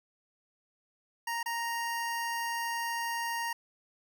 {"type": "tone with dropouts", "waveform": "25% pulse", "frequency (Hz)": 932.3, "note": "A#5", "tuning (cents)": 0, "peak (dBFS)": -28, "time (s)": [1.27, 3.53], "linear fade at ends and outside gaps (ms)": 5, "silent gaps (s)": [1.43, 1.459], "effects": []}